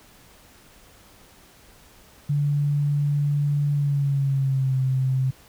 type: tone with pitch glide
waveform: sine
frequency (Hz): 144.8 to 131.26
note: D3 to C3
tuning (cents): -24 to +6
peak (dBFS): -19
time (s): 2.29-5.31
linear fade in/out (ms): 10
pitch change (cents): -170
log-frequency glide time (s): 3.72-4.77
effects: pink hiss -52 dBFS RMS until 5.48 s